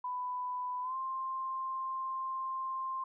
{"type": "tone with pitch glide", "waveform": "sine", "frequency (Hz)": [996, 1052.8], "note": ["B5", "C6"], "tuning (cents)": [14, 10], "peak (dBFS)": -34, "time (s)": [0.04, 3.04], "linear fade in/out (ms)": 5, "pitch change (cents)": 96, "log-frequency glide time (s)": [0.82, 0.95], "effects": []}